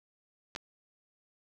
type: clicks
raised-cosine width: 0.2 ms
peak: -22 dBFS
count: 2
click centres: 0.551 / 0.561 s
effects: none